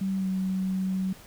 sine tone with pitch glide, 192.1 to 188.58 Hz, G3 to F#3, -35 to +33 cents, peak -25 dBFS, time 0.01-1.13 s, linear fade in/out 5 ms, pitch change -32 cents, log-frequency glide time 0.17-0.27 s, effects pink hiss -50 dBFS RMS until 1.26 s

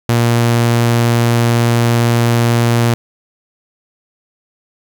sawtooth tone, 117.9 Hz, A#2, 20 cents sharp, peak -6 dBFS, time 0.09-2.94 s, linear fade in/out 0 ms, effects 7-bit

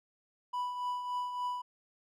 triangle tone with tremolo, 987.8 Hz, B5, in tune, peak -29 dBFS, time 0.53-1.62 s, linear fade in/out 10 ms, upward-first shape triangle, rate 3.5 Hz, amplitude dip 55%, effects none

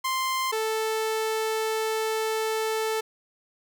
sawtooth tone pair in turn, 1046.5 / 440 Hz, C6 / A4, 0 / 0 cents, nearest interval octave + minor third, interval 1500 cents, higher first, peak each -21 dBFS, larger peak neither, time 0.04-0.52 / 0.52-3.01 s, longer second, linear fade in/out 10 ms, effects none

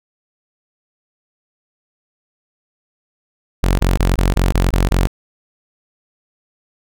sawtooth tone bursts, 45.34 Hz, F#1, 34 cents flat, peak -8 dBFS, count 8, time 3.63-5.071 s, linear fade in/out 0 ms, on 160 ms, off 23 ms, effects none

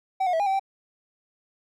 triangle tone with pitch steps, 764 / 722 / 651 / 811 / 771 / 779 Hz, G5 / F#5 / E5 / G#5 / G5 / G5, -45 / -43 / -22 / -41 / -29 / -11 cents, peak -19 dBFS, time 0.2-0.596 s, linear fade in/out 10 ms, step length 66 ms, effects none

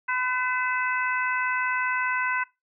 harmonic tone with a mistuned harmonic, 505 Hz, B4, 39 cents sharp, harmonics 2 / 3 / 4 / 5, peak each -29 / -27 / -30 / -34 dBFS, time 0.08-2.44 s, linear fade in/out 10 ms, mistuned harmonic 5, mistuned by +46 cents, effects noise-tail reverb RT60 0.2 s tail -18 dB re dry

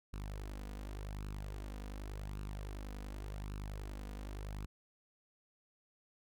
sawtooth tone with flanger, 50.6 Hz, G#1, 44 cents flat, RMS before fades -44 dBFS, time 0.13-4.66 s, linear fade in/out 5 ms, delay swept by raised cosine 0.73 to 4.13 ms, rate 0.88 Hz, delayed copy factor +0.55, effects none

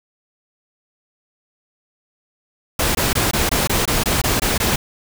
pink noise bursts, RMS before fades -18 dBFS, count 11, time 2.79-4.76 s, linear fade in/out 5 ms, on 160 ms, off 21 ms, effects none

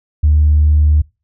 sine tone, 75.3 Hz, D2, 44 cents sharp, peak -6 dBFS, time 0.23-1.02 s, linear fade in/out 10 ms, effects noise-tail reverb RT60 0.3 s tail -26 dB re dry + tanh soft clip ceiling -3 dBFS

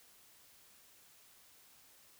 silence, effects white hiss -63 dBFS RMS until 2.19 s

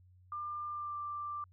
sine tone with pitch glide, 1196 to 1179.5 Hz, D6 to D6, +31 to +7 cents, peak -37 dBFS, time 0.32-1.44 s, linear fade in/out 2 ms, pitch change -24 cents, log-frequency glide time 0.69-0.96 s, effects added 91 Hz sine -59 dBFS peak until 1.52 s

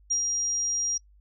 sine tone with ADSR envelope, 5700 Hz, F8, 34 cents sharp, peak -22 dBFS, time 0.1-0.98 s, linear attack 13 ms, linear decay 97 ms, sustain -3 dB, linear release 11 ms, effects noise-tail reverb RT60 0.1 s tail -25 dB re dry + added 50 Hz sine -54 dBFS peak until 1.2 s

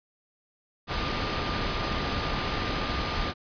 sine tone in noise, 1204 Hz, D6, 43 cents sharp, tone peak -37 dBFS, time 0.87-3.34 s, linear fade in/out 50 ms, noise pink, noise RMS -29 dBFS, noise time 0.87-3.34 s, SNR -11 dB, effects resampled to 11025 Hz

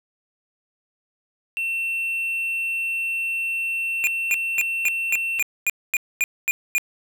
triangle tone, 2700 Hz, E7, 41 cents sharp, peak -21 dBFS, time 1.57-5.39 s, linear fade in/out 0 ms
square tone bursts, 2434 Hz, D#7, 39 cents flat, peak -18 dBFS, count 11, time 4.04-6.781 s, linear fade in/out 0 ms, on 31 ms, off 240 ms
effects none

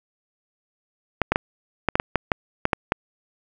clicks, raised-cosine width 0.5 ms, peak -3 dBFS, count 11, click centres 1.217 / 1.32 / 1.359 / 1.887 / 1.955 / 1.999 / 2.157 / 2.318 / 2.654 / 2.732 / 2.921 s, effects none

